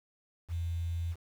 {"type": "tone with quantisation", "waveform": "sine", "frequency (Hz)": 84.6, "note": "E2", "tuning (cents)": 45, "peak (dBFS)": -31, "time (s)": [0.48, 1.16], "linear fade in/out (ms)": 50, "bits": 9, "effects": []}